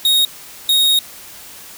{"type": "tone pair in turn", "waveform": "45% pulse", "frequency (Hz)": [3748, 3748], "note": ["A#7", "A#7"], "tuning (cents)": [9, 9], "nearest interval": "unison", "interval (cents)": 0, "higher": "neither", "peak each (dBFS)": -11, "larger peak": "neither", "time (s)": [[0.05, 0.25], [0.69, 0.99]], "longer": "second", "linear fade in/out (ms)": 2, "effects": ["white hiss -37 dBFS RMS until 1.77 s"]}